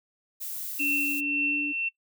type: noise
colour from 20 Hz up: violet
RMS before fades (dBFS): -35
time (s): 0.4-1.21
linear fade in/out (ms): 20
type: tone with tremolo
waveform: sine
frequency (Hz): 2700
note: E7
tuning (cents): +41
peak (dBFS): -24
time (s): 0.79-1.89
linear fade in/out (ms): 10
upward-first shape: triangle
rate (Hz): 1.9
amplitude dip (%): 50
type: tone with pitch glide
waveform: sine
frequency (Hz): 287.9 to 291.1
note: D4 to D4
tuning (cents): -34 to -15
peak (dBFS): -31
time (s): 0.79-1.73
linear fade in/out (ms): 20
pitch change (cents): +19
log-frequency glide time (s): 1.48-1.54
effects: noise-tail reverb RT60 0.1 s tail -19 dB re dry